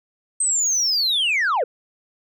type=linear sweep; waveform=sine; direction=down; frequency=8372 to 432.2 Hz; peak=-15 dBFS; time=0.4-1.64 s; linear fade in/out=5 ms; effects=tanh soft clip ceiling -16 dBFS